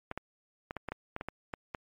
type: clicks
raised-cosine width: 0.5 ms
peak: -21 dBFS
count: 11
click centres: 0.114 / 0.176 / 0.709 / 0.767 / 0.887 / 0.92 / 1.164 / 1.211 / 1.286 / 1.538 / 1.748 s
effects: MP3 64 kbps